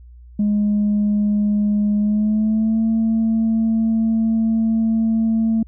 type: tone with pitch glide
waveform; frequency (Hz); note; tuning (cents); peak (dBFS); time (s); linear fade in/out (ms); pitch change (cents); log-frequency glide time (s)
sine; 207.7 to 223.9; G#3 to A3; 0 to +30; -13; 0.39-5.63; 5; +130; 1.98-2.83
effects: tanh soft clip ceiling -12 dBFS + added 60 Hz sine -39 dBFS peak until 5.67 s